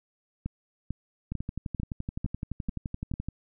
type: two click trains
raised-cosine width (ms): 5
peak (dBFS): -19 / -20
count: 7 / 24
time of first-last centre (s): 0.46-3.139 / 1.32-3.286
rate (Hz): 2.24 / 11.7
effects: none

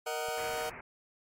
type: chord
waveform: sawtooth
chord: D# minor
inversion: second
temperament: just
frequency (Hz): 466.7 / 622.3 / 746.7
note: A#4 / D#5 / F#5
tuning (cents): +2 / 0 / +16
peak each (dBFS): -33 / -34 / -33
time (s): 0.06-0.7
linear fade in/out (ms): 10
type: clicks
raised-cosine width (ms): 5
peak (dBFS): -40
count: 3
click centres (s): 0.286 / 0.494 / 0.536
type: low-pass noise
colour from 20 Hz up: white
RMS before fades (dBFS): -46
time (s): 0.37-0.81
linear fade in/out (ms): 5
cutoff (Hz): 2500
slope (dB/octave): 96
effects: MP3 64 kbps

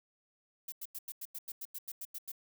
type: noise bursts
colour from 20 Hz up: violet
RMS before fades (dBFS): -42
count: 13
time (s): 0.68-2.318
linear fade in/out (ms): 5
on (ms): 42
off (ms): 91
effects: none

